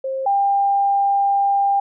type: tone pair in turn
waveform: sine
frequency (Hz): 532 / 797.1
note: C5 / G5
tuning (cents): +29 / +29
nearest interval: perfect fifth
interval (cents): 700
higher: second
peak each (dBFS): -21 / -14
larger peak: second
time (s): 0.04-0.26 / 0.26-1.8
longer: second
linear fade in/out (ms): 5
effects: none